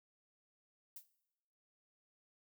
violet noise with exponential decay, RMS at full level -45 dBFS, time 0.96-1.08 s, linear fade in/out 5 ms, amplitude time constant 25 ms, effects noise-tail reverb RT60 0.9 s tail -18 dB re dry

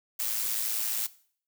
blue noise with amplitude modulation, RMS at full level -28 dBFS, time 0.19-1.07 s, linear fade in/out 10 ms, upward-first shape sine, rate 111 Hz, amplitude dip 50%, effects noise-tail reverb RT60 0.5 s tail -18 dB re dry

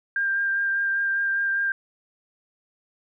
sine tone with vibrato, 1594 Hz, G6, 28 cents sharp, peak -21 dBFS, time 0.16-1.72 s, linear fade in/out 2 ms, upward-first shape sine, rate 5 Hz, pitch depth 14 cents each way, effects none

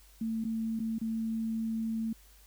sine tone with dropouts, 223.9 Hz, A3, 30 cents sharp, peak -30 dBFS, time 0.21-2.13 s, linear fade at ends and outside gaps 5 ms, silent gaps 0.441-0.449 / 0.793-0.8 / 0.985-1.013 s, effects added 50 Hz sine -57 dBFS peak until 2.46 s + white hiss -61 dBFS RMS until 2.46 s

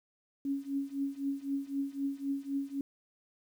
sine tone with tremolo, 277.2 Hz, C#4, in tune, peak -28 dBFS, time 0.45-2.81 s, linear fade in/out 2 ms, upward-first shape triangle, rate 3.9 Hz, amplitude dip 95%, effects 10-bit

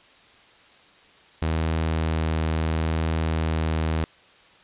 sawtooth tone with vibrato, 80 Hz, D#2, 49 cents sharp, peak -18 dBFS, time 1.42-4.04 s, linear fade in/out 0 ms, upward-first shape triangle, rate 0.74 Hz, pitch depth 9 cents each way, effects white hiss -53 dBFS RMS until 4.63 s + resampled to 8000 Hz

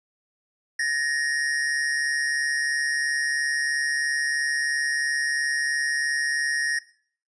square tone pair together, 1721.7 / 1864.7 Hz, A6 / A#6, -38 / 0 cents, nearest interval minor second, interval 138 cents, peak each -29 / -25 dBFS, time 0.79-6.79 s, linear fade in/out 5 ms, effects noise-tail reverb RT60 0.5 s tail -17 dB re dry + resampled to 22050 Hz

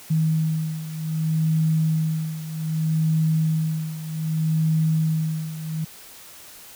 sine beating tone pair, 158.5 / 159.14 Hz, D#3 / D#3, +32 / +39 cents, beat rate 0.64 Hz, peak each -21 / -25 dBFS, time 0.1-5.85 s, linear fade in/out 10 ms, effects white hiss -44 dBFS RMS until 6.75 s

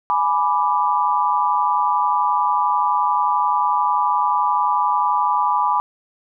sine chord, G# diminished, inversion none, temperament equal with one note detuned, 836.4 / 987.8 / 1174.7 Hz, G#5 / B5 / D6, +12 / 0 / 0 cents, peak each -21 / -18 / -21 dBFS, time 0.1-5.8 s, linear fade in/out 0 ms, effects none

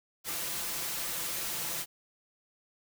white noise with comb filter, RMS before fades -35 dBFS, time 0.24-1.86 s, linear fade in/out 50 ms, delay 5.9 ms, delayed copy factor +0.6, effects none

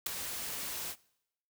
white noise with ADSR envelope, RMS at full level -29 dBFS, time 0.06-0.96 s, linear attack 6 ms, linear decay 6 ms, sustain -10 dB, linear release 59 ms, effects noise-tail reverb RT60 0.8 s tail -23 dB re dry

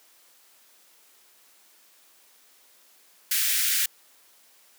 white high-pass noise, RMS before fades -24 dBFS, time 3.31-3.86 s, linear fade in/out 5 ms, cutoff 1500 Hz, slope 48 dB/octave, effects white hiss -58 dBFS RMS until 4.78 s + high-pass 300 Hz 12 dB/octave

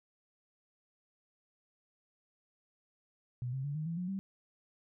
sine tone with pitch steps, 123.47 / 133.1 / 143.48 / 154.67 / 166.73 / 179.73 / 193.75 Hz, B2 / C3 / D3 / D#3 / E3 / F3 / G3, 0 / +30 / -40 / -10 / +20 / +50 / -20 cents, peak -34 dBFS, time 3.42-4.19 s, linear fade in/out 0 ms, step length 110 ms, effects none

